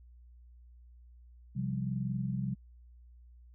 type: chord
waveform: sine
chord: C suspended fourth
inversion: none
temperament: equal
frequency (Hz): 130.81 / 174.61 / 196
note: C3 / F3 / G3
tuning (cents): 0 / 0 / 0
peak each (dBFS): -34 / -38 / -36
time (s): 1.55-2.55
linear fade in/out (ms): 20
effects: added 60 Hz sine -53 dBFS peak until 3.54 s